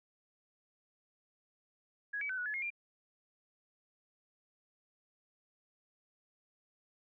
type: tone with pitch steps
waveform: sine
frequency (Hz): 1665 / 2283 / 1520 / 1467 / 1708 / 2145 / 2387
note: G#6 / D7 / F#6 / F#6 / G#6 / C7 / D7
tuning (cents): +4 / -50 / +46 / -15 / +48 / +42 / +28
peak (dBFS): -35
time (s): 2.13-2.704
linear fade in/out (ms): 10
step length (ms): 82
effects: none